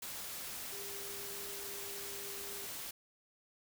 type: tone in noise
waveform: sine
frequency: 401 Hz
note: G4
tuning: 39 cents sharp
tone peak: -50 dBFS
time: 0.72-2.66 s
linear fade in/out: 5 ms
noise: white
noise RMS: -44 dBFS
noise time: 0.02-2.91 s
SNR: -9 dB
effects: none